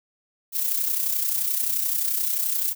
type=noise with amplitude modulation; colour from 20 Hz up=violet; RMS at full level=-22 dBFS; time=0.52-2.75 s; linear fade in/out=50 ms; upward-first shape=sine; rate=31.5 Hz; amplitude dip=55%; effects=none